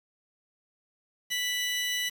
30% pulse tone pair together, 1975.5 / 2960 Hz, B6 / F#7, 0 / 0 cents, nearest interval perfect fifth, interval 700 cents, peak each -28 dBFS, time 1.3-2.1 s, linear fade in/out 20 ms, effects 8-bit

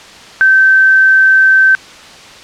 sine tone, 1548 Hz, G6, 22 cents flat, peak -4 dBFS, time 0.41-1.75 s, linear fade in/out 0 ms, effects white hiss -34 dBFS RMS until 2.43 s + low-pass 5000 Hz 12 dB/octave

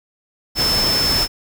sine tone in noise, 5274 Hz, E8, in tune, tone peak -16 dBFS, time 0.55-1.28 s, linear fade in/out 50 ms, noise pink, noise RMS -22 dBFS, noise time 0.55-1.28 s, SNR +3 dB, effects none

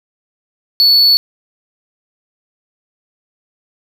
triangle tone, 4435 Hz, C#8, in tune, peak -5 dBFS, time 0.8-1.17 s, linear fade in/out 0 ms, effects 7-bit

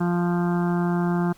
harmonic tone, 174.61 Hz, F3, in tune, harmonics 1 / 2 / 4 / 5 / 6 / 7 / 8 / 9, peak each -21 / -27 / -33 / -35 / -37 / -38 / -39 / -40 dBFS, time 0-1.33 s, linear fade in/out 10 ms, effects pink hiss -55 dBFS RMS until 1.37 s + Opus 48 kbps

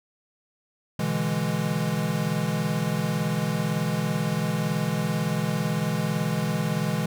square chord, E dominant seventh, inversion second, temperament equal, 123.47 / 146.83 / 164.81 / 207.7 Hz, B2 / D3 / E3 / G#3, 0 / 0 / 0 / 0 cents, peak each -33 / -31 / -28 / -30 dBFS, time 0.99-7.06 s, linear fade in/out 5 ms, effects none

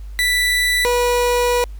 30% pulse tone pair in turn, 1975.5 / 486.9 Hz, B6 / B4, 0 / -25 cents, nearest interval 2 octaves, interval 2425 cents, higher first, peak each -12 dBFS, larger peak neither, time 0.19-0.85 / 0.85-1.64 s, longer second, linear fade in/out 0 ms, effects added 50 Hz sine -29 dBFS peak until 1.79 s + pink hiss -54 dBFS RMS until 1.79 s

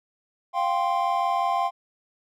triangle chord, F suspended second, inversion none, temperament equal, 698.5 / 784 / 1046.5 Hz, F5 / G5 / C6, 0 / 0 / 0 cents, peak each -24 dBFS, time 0.53-1.71 s, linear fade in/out 50 ms, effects none

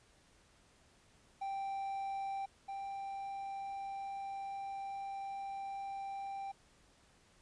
triangle tone pair in turn, 784 / 787.2 Hz, G5 / G5, 0 / +7 cents, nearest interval unison, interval 7 cents, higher second, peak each -35 / -38 dBFS, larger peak first, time 1.41-2.46 / 2.68-6.52 s, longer second, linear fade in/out 10 ms, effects pink hiss -67 dBFS RMS until 7.41 s + resampled to 22050 Hz

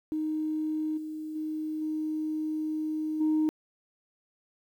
sine tone with level steps, 310.3 Hz, D#4, 5 cents flat, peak -27 / -34 / -30 / -28 / -21 dBFS, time 0.12-3.49 s, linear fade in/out 0 ms, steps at 0.97 / 1.35 / 1.81 / 3.2 s, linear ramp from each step 10 ms, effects tanh soft clip ceiling -20 dBFS + 10-bit

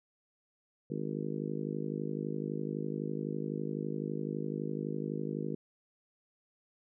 harmonic tone, 51.91 Hz, G#1, in tune, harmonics 3 / 4 / 5 / 6 / 7 / 8 / 9, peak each -39 / -40 / -41 / -42 / -42 / -43 / -44 dBFS, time 0.9-5.55 s, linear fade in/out 5 ms, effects none

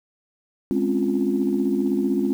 sine chord, Db major seventh, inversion second, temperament equal, 207.7 / 261.6 / 277.2 / 349.2 Hz, Ab3 / C4 / Db4 / F4, 0 / 0 / 0 / 0 cents, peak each -24 dBFS, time 0.71-2.33 s, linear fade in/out 0 ms, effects tanh soft clip ceiling -10 dBFS + 8-bit

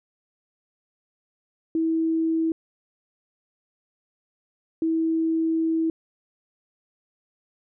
sine tone pair in turn, 324.4 / 324.4 Hz, E4 / E4, -28 / -28 cents, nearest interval unison, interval 0 cents, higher neither, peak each -20 dBFS, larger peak neither, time 1.75-2.52 / 4.82-5.9 s, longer second, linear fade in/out 2 ms, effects none

